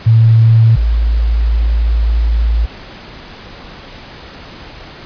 sine tone pair in turn, 113 / 56.01 Hz, A2 / A1, +47 / +32 cents, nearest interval octave, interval 1215 cents, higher first, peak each -4 / -9 dBFS, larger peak first, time 0.06-0.76 / 0.76-2.66 s, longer second, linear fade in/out 10 ms, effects pink hiss -33 dBFS RMS until 5.05 s + resampled to 11025 Hz

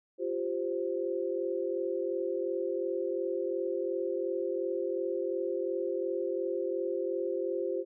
sine chord, F suspended second, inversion none, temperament equal, 349.2 / 392 / 523.3 Hz, F4 / G4 / C5, 0 / 0 / 0 cents, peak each -34 dBFS, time 0.18-7.85 s, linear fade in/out 50 ms, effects none

